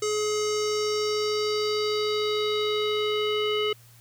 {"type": "tone with low-pass filter sweep", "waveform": "square", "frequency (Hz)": 423.4, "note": "G#4", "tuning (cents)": 33, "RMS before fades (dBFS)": -26, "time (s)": [0.02, 3.73], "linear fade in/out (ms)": 5, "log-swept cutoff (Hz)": [6900, 3000], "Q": 4.1, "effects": ["added 117 Hz sine -52 dBFS peak until 4 s", "white hiss -56 dBFS RMS until 4 s"]}